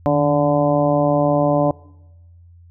harmonic tone with a mistuned harmonic, 145.3 Hz, D3, 18 cents flat, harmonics 1 / 2 / 3 / 4 / 5 / 6 / 7, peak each -21 / -19 / -28 / -17 / -22 / -28 / -27 dBFS, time 0.06-1.71 s, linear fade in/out 0 ms, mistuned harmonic 1, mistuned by +69 cents, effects noise-tail reverb RT60 1.0 s tail -23 dB re dry + added 86 Hz sine -43 dBFS peak until 2.7 s

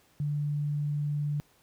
sine tone, 146.83 Hz, D3, in tune, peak -27 dBFS, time 0.2-1.4 s, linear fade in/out 0 ms, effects pink hiss -64 dBFS RMS until 1.62 s + high-pass 60 Hz 12 dB/octave

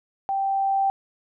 sine tone with level ramp, 782 Hz, G5, 4 cents flat, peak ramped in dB -22 to -18 dBFS, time 0.29-0.9 s, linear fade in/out 0 ms, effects none

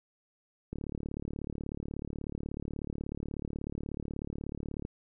click train, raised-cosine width 3 ms, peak -24 dBFS, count 151, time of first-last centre 0.73-4.851 s, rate 36.4 Hz, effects none

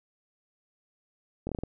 slowing click train, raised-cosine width 2 ms, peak -20 dBFS, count 6, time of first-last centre 1.47-1.636 s, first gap 21 ms, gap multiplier 1.23, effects none

